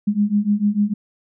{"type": "beating tone pair", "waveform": "sine", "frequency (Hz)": [202.8, 209.5], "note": ["G#3", "G#3"], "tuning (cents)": [-41, 15], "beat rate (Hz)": 6.7, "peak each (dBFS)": [-19, -18], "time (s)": [0.07, 0.94], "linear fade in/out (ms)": 10, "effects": []}